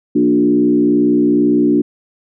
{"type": "tone with frequency modulation", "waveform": "sine", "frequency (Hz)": 293.7, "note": "D4", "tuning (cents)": 0, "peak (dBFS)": -9, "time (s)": [0.15, 1.82], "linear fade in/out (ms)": 10, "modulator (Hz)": 62.2, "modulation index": 1.1, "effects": []}